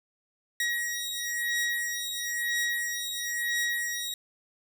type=beating tone pair; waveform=sawtooth; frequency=1900 / 1901 Hz; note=A#6 / A#6; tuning=+33 / +33 cents; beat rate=1 Hz; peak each=-28 dBFS; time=0.6-4.14 s; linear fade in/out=2 ms; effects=none